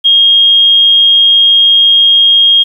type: tone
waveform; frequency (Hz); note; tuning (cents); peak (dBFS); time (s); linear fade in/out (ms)
sine; 3247; G#7; -40; -3; 0.04-2.64; 20
effects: 7-bit